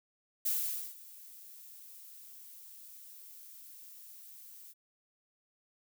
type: noise with ADSR envelope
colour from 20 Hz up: violet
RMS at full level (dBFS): -31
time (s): 0.45-4.74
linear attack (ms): 11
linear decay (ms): 480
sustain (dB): -21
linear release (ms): 33
effects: none